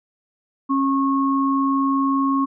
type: tone pair together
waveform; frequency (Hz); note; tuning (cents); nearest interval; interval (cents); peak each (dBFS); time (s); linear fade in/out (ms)
sine; 272.5 / 1093; C#4 / C#6; -29 / -25; 2 octaves; 2404; -18 / -21; 0.69-2.46; 20
effects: none